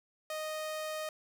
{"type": "tone", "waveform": "sawtooth", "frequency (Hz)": 621, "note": "D#5", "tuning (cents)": -3, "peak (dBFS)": -32, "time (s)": [0.3, 1.09], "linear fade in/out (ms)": 2, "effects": []}